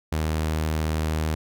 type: tone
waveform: sawtooth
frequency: 78.3 Hz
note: D#2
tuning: 11 cents sharp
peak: -19 dBFS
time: 0.12-1.35 s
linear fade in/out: 5 ms
effects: none